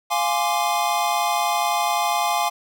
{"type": "chord", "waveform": "square", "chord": "D half-diminished seventh", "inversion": "first", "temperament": "equal", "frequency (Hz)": [698.5, 830.6, 1046.5, 1174.7], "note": ["F5", "Ab5", "C6", "D6"], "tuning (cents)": [0, 0, 0, 0], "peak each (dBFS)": [-25, -24, -27, -28], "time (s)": [0.1, 2.5], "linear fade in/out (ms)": 20, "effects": []}